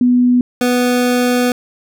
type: tone pair in turn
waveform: sine / 25% pulse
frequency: 246.9 / 246.9 Hz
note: B3 / B3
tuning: 0 / 0 cents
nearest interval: unison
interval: 0 cents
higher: neither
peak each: -8 dBFS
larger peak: neither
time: 0.01-0.41 / 0.61-1.52 s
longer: second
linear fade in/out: 2 ms
effects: none